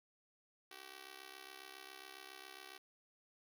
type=tone with amplitude modulation; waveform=5% pulse; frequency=382.5 Hz; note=G4; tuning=42 cents flat; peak=-37 dBFS; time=0.71-2.78 s; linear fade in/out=5 ms; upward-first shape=sine; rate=67.3 Hz; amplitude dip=90%; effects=none